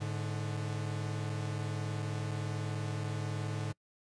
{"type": "tone pair together", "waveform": "45% pulse", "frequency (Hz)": [105.93, 147.2], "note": ["G#2", "D3"], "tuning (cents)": [35, 4], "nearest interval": "tritone", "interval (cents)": 569, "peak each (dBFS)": [-36, -38], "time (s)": [0, 3.73], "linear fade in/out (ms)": 20, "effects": ["noise-tail reverb RT60 0.1 s tail -24 dB re dry", "resampled to 22050 Hz"]}